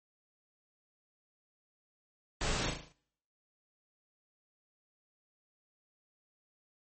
pink noise with echo, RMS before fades -34 dBFS, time 2.41-2.7 s, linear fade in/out 2 ms, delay 37 ms, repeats 6, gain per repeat -5 dB, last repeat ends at 2.922 s, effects noise-tail reverb RT60 0.7 s tail -25 dB re dry + MP3 32 kbps

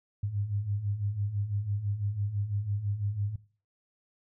sine beating tone pair, 98 / 104 Hz, G2 / G#2, 0 / +3 cents, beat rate 6 Hz, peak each -35 / -30 dBFS, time 0.23-3.36 s, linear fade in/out 5 ms, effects noise-tail reverb RT60 0.4 s tail -19 dB re dry

